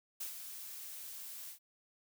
blue noise with ADSR envelope, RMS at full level -40 dBFS, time 0.2-1.59 s, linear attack 10 ms, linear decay 110 ms, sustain -7 dB, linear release 99 ms, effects none

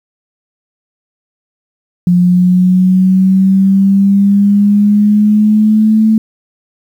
sine linear sweep, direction up, 176.6 to 220 Hz, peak -5 dBFS, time 2.07-6.18 s, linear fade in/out 2 ms, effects 7-bit

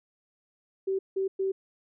sine tone bursts at uneven times, 385 Hz, G4, 31 cents flat, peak -25 dBFS, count 3, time 0.87-0.99 / 1.16-1.28 / 1.39-1.52 s, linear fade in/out 10 ms, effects none

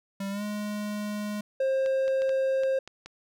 square tone with pitch glide, 196.9 to 208.6 Hz, G3 to G#3, +8 to +8 cents, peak -31 dBFS, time 0.2-1.41 s, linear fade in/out 5 ms, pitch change +100 cents, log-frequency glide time 0.3-0.43 s
triangle tone, 532 Hz, C5, 29 cents sharp, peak -21 dBFS, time 1.6-2.79 s, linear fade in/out 5 ms
clicks, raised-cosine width 0.2 ms, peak -25 dBFS, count 7, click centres 1.861 / 2.08 / 2.22 / 2.293 / 2.635 / 2.876 / 3.06 s
effects none

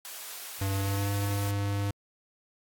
white high-pass noise, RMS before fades -41 dBFS, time 0.05-1.51 s, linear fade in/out 0 ms, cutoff 550 Hz, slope 12 dB/octave
square tone with pitch glide, 97.7 to 100.68 Hz, G2 to G2, -5 to +47 cents, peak -28 dBFS, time 0.61-1.91 s, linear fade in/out 5 ms, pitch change +52 cents, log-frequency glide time 0.75-1.11 s
effects AAC 64 kbps

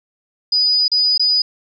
sine tone with dropouts, 4954 Hz, D#8, 8 cents flat, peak -12 dBFS, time 0.52-1.42 s, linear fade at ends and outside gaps 5 ms, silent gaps 0.881-0.916 / 1.178-1.195 s, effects none

